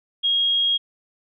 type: tone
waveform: sine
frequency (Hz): 3271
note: G#7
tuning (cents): -27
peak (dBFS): -17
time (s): 0.23-0.78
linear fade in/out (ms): 20
effects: none